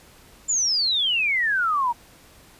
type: exponential sweep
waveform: sine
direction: down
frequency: 7290 to 920 Hz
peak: -19 dBFS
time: 0.48-1.93 s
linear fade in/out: 20 ms
effects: pink hiss -51 dBFS RMS until 2.59 s + resampled to 32000 Hz